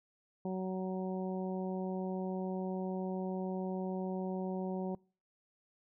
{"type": "harmonic tone", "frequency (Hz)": 186.9, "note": "F#3", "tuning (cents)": 18, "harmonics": [1, 2, 3, 4, 5], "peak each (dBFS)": [-36, -40, -44, -46, -50], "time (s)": [0.45, 4.95], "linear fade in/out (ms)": 2, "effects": ["noise-tail reverb RT60 0.4 s tail -26 dB re dry"]}